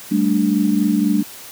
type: chord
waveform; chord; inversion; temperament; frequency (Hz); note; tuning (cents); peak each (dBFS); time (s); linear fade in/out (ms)
sine; G suspended second; none; equal; 196 / 220 / 293.7; G3 / A3 / D4; 0 / 0 / 0; -18; 0.11-1.23; 10
effects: white hiss -37 dBFS RMS until 1.51 s + high-pass 80 Hz 12 dB/octave